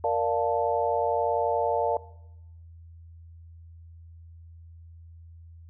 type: chord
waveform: sine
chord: Bb major seventh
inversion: none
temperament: equal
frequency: 466.2 / 587.3 / 698.5 / 880 Hz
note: Bb4 / D5 / F5 / A5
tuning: 0 / 0 / 0 / 0 cents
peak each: -28 dBFS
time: 0.04-1.97 s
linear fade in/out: 2 ms
effects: noise-tail reverb RT60 0.9 s tail -20 dB re dry + added 83 Hz sine -45 dBFS peak until 5.69 s